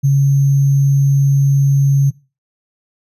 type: tone with sample-and-hold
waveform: sine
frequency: 138.59 Hz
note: C#3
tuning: in tune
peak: -8 dBFS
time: 0.03-2.11 s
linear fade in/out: 20 ms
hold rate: 6300 Hz
effects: noise-tail reverb RT60 0.3 s tail -20 dB re dry + resampled to 32000 Hz